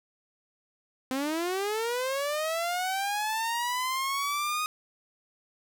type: linear sweep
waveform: sawtooth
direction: up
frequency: 254.7 to 1249 Hz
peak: -24 dBFS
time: 1.11-4.66 s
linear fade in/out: 0 ms
effects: none